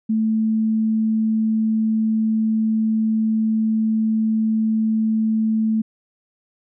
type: tone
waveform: sine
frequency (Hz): 220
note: A3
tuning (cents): 0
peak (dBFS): -16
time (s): 0.09-5.82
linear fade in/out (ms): 10
effects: none